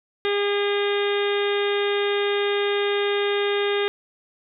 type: harmonic tone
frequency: 406.3 Hz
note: G#4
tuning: 38 cents flat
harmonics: 1 / 2 / 3 / 4 / 5 / 6 / 7 / 8 / 9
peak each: -21 / -33 / -33 / -32 / -32 / -35 / -37 / -35 / -33 dBFS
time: 0.25-3.88 s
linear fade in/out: 0 ms
effects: none